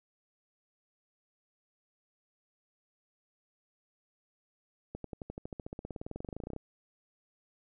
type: accelerating click train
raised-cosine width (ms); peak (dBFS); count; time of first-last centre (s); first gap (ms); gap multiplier
2; -26; 30; 4.95-6.563; 93; 0.96
effects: none